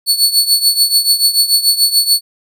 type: tone with tremolo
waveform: sawtooth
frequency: 4435 Hz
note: C#8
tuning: in tune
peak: -3 dBFS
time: 0.06-2.21 s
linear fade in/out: 50 ms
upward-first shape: triangle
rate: 6.9 Hz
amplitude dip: 85%
effects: none